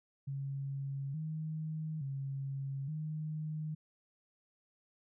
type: tone with pitch steps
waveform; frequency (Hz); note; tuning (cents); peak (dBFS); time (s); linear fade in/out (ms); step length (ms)
sine; 137.9 / 156.7 / 137 / 154.6; C#3 / D#3 / C#3 / D#3; -9 / +13 / -20 / -11; -36; 0.27-3.75; 10; 870
effects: none